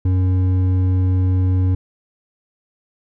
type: tone with hard clipping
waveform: sine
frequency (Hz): 92.5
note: F#2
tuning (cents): 0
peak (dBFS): -15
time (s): 0.05-1.75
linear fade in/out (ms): 5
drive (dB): 7
effects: none